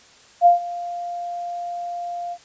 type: tone with ADSR envelope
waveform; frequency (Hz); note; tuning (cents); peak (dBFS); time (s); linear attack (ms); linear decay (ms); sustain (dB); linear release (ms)
sine; 698.5; F5; 0; -7; 0.41-2.38; 49; 130; -19; 61
effects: white hiss -50 dBFS RMS until 2.44 s + resampled to 16000 Hz